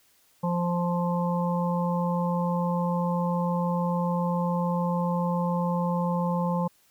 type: harmonic tone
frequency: 174.61 Hz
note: F3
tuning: in tune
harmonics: 1 / 3 / 5 / 6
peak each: -25 / -31 / -32 / -34 dBFS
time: 0.43-6.68 s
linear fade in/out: 10 ms
effects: white hiss -63 dBFS RMS until 6.9 s